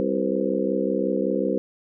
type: harmonic tone with a mistuned harmonic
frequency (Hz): 65.41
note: C2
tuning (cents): 0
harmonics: 3 / 4 / 5 / 6 / 7 / 8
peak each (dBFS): -28 / -28 / -28 / -28 / -28 / -28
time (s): 0-1.58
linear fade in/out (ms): 0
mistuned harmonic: 7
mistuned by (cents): +82
effects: none